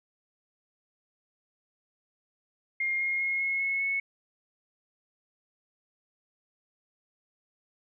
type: tone with pitch steps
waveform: sine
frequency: 2126 / 2141 / 2156 / 2171 / 2186 / 2201 Hz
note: C7 / C7 / C#7 / C#7 / C#7 / C#7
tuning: +27 / +39 / -49 / -37 / -25 / -13 cents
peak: -26 dBFS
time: 2.8-4 s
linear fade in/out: 5 ms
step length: 200 ms
effects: none